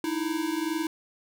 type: tone pair together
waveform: square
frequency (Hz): 307.5 / 329.6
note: D#4 / E4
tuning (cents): -20 / 0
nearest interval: minor second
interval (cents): 120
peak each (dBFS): -31 / -30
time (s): 0.04-0.87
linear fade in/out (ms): 2
effects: none